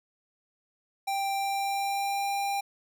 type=tone with pitch glide; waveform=square; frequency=787 to 797.5 Hz; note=G5 to G5; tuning=+7 to +30 cents; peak=-28 dBFS; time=1.07-2.61 s; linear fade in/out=10 ms; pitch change=+23 cents; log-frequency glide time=1.3-2.3 s; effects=none